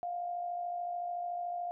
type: tone with amplitude modulation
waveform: sine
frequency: 703 Hz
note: F5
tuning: 11 cents sharp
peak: -32 dBFS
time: 0.03-1.71 s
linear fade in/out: 0 ms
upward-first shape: sine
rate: 53.7 Hz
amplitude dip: 45%
effects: none